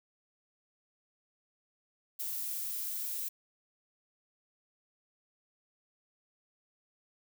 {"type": "noise", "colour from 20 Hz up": "violet", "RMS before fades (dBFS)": -37, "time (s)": [2.19, 3.29], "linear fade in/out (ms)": 10, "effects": []}